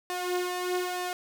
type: tone with flanger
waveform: sawtooth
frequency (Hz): 360.4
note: F#4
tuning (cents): -45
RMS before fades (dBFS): -31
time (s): 0.1-1.13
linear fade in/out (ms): 0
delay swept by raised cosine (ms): 1.1 to 3.9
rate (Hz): 1.1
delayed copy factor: +0.6
effects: none